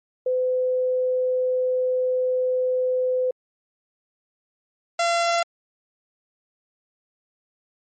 sine / sawtooth tone pair in turn, 508 / 682.8 Hz, B4 / F5, +49 / -39 cents, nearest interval perfect fourth, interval 512 cents, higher second, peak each -19 / -15 dBFS, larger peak second, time 0.26-3.31 / 4.99-5.43 s, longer first, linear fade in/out 5 ms, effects MP3 32 kbps

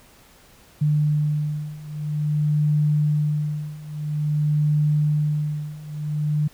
sine beating tone pair, 149.7 / 150.2 Hz, D3 / D3, +33 / +39 cents, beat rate 0.5 Hz, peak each -23 / -21 dBFS, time 0.81-6.48 s, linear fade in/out 10 ms, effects pink hiss -52 dBFS RMS until 6.53 s

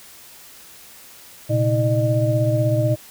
sine tone cluster, 118.2 / 134.3 / 317.8 / 606 Hz, A#2 / C3 / D#4 / D#5, +24 / +46 / +37 / -46 cents, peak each -18 / -25 / -26 / -21 dBFS, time 1.49-2.96 s, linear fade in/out 20 ms, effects white hiss -44 dBFS RMS until 3.1 s

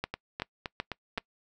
two click trains, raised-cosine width 0.3 ms, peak -18 / -15 dBFS, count 5 / 4, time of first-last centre 0.14-1.176 / 0.04-1.181 s, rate 3.86 / 2.63 Hz, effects noise-tail reverb RT60 0.1 s tail -24 dB re dry

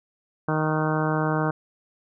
harmonic tone with a mistuned harmonic, 155.56 Hz, D#3, in tune, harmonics 1 / 2 / 3 / 4 / 5 / 6 / 7 / 8 / 9 / 10, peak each -25 / -28 / -30 / -31 / -32 / -33 / -33 / -34 / -35 / -35 dBFS, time 0.48-1.51 s, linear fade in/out 5 ms, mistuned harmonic 10, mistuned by -31 cents, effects none

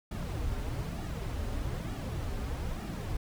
brown noise with flanger, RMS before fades -35 dBFS, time 0.11-3.17 s, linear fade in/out 5 ms, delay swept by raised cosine 1.9 to 6.2 ms, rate 1.1 Hz, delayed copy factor -0.65, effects none

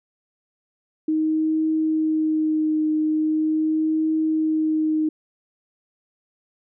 sine tone with vibrato, 312.4 Hz, D#4, 7 cents sharp, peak -18 dBFS, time 1.08-5.09 s, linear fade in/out 5 ms, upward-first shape triangle, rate 0.41 Hz, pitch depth 19 cents each way, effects none

